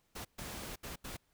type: noise bursts at uneven times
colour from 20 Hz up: pink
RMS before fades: -44 dBFS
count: 4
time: 0.15-0.25 / 0.38-0.76 / 0.83-0.96 / 1.04-1.17 s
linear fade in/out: 10 ms
effects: pink hiss -75 dBFS RMS until 1.33 s